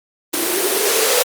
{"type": "noise with band-pass filter sweep", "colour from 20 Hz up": "violet", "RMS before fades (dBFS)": -17, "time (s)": [0.33, 1.23], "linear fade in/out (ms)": 10, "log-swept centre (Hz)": [320, 490], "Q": 7.8, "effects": ["Opus 32 kbps"]}